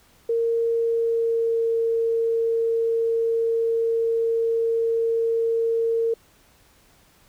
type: tone with pitch glide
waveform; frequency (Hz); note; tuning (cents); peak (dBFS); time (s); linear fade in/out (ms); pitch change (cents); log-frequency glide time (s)
sine; 461.4 to 457.4; A#4 to A#4; -18 to -33; -19; 0.29-6.14; 5; -15; 0.73-1.69
effects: pink hiss -57 dBFS RMS until 7.28 s